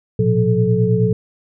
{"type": "tone cluster", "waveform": "sine", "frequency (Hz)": [114.1, 123.6, 179.1, 434.5], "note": ["A#2", "B2", "F3", "A4"], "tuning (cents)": [-37, 2, 44, -22], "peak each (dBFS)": -18, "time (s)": [0.19, 1.13], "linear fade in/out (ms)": 5, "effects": []}